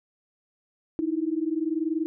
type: tone pair together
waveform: sine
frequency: 309.7 / 330.1 Hz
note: D#4 / E4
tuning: -8 / +2 cents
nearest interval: minor second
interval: 110 cents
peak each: -27 dBFS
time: 0.99-2.06 s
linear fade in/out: 0 ms
effects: none